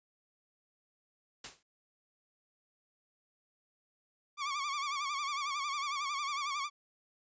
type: noise with exponential decay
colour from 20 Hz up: white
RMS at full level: -38 dBFS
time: 1.44-1.63 s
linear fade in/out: 5 ms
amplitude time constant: 41 ms
type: tone with vibrato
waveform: sawtooth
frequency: 1143 Hz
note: D6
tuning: 47 cents flat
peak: -30 dBFS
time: 4.37-6.7 s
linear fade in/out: 50 ms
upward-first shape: sine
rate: 11 Hz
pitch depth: 88 cents each way
effects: resampled to 16000 Hz